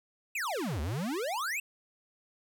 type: exponential two-way sweep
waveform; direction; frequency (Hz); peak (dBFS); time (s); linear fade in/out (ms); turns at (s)
square; down then up; 2753 to 69.3 to 2753; -32; 0.35-1.6; 5; 0.81
effects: none